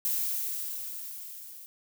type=noise with level ramp; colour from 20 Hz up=violet; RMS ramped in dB=-28 to -47 dBFS; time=0.05-1.66 s; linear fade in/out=0 ms; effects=none